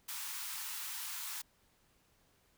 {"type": "high-pass noise", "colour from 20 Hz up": "white", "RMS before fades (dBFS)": -42, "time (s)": [0.08, 1.42], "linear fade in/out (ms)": 10, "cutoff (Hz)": 830, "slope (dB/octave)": 96, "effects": ["pink hiss -71 dBFS RMS until 2.57 s"]}